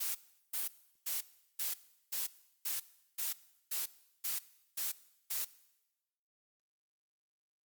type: noise bursts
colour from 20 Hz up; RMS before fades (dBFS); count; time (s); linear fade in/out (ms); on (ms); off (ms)
blue; -36; 11; 0-5.45; 10; 150; 380
effects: noise-tail reverb RT60 1.0 s tail -19 dB re dry + Opus 48 kbps